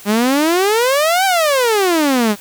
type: exponential two-way sweep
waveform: sawtooth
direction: up then down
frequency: 198.5 to 790 to 198.5 Hz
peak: -8 dBFS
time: 0.05-2.36 s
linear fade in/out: 50 ms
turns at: 1.25 s
effects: white hiss -38 dBFS RMS until 2.4 s